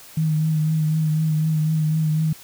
sine tone with vibrato, 156.3 Hz, D#3, 8 cents sharp, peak -17 dBFS, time 0.17-2.33 s, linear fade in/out 5 ms, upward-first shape triangle, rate 4 Hz, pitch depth 34 cents each way, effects white hiss -44 dBFS RMS until 2.43 s

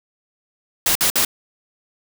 white noise bursts, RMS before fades -17 dBFS, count 3, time 0.86-1.249 s, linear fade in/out 2 ms, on 93 ms, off 55 ms, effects none

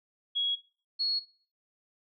sine tone pair in turn, 3322 / 4334 Hz, G#7 / C#8, 0 / -40 cents, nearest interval perfect fourth, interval 460 cents, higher second, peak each -26 dBFS, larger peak neither, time 0.35-0.56 / 0.99-1.2 s, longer neither, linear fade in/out 20 ms, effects noise-tail reverb RT60 0.4 s tail -17 dB re dry

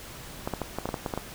clicks, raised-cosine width 1 ms, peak -15 dBFS, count 10, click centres 0.475 / 0.537 / 0.617 / 0.786 / 0.856 / 0.89 / 0.942 / 1.062 / 1.138 / 1.176 s, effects pink hiss -43 dBFS RMS until 1.34 s

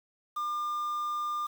triangle tone with quantisation, 1200 Hz, D6, 37 cents sharp, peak -28 dBFS, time 0.36-1.47 s, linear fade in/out 10 ms, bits 8, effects none

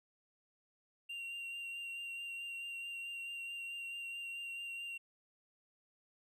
triangle tone with vibrato, 2766 Hz, F7, 17 cents flat, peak -40 dBFS, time 1.09-4.98 s, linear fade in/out 10 ms, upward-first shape triangle, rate 4.6 Hz, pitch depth 20 cents each way, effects none

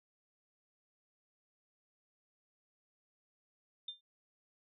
sine tone with exponential decay, 3600 Hz, A7, 39 cents sharp, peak -37 dBFS, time 3.88-4.01 s, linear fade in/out 5 ms, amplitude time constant 28 ms, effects noise-tail reverb RT60 0.1 s tail -21 dB re dry

